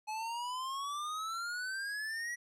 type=exponential sweep; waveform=square; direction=up; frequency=850 to 1943 Hz; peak=-37 dBFS; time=0.07-2.36 s; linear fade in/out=20 ms; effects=low-pass 10000 Hz 12 dB/octave